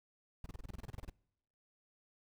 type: noise bursts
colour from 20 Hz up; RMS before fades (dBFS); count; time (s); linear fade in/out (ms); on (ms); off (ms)
brown; -44; 14; 0.44-1.098; 2; 21; 28
effects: noise-tail reverb RT60 0.8 s tail -24 dB re dry